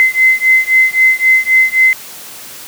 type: beating tone pair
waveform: sine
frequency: 2055 / 2058.8 Hz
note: C7 / C7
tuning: -32 / -29 cents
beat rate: 3.8 Hz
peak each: -10 dBFS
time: 0-1.93 s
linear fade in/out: 0 ms
effects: white hiss -31 dBFS RMS until 2.67 s + high-pass 100 Hz 12 dB/octave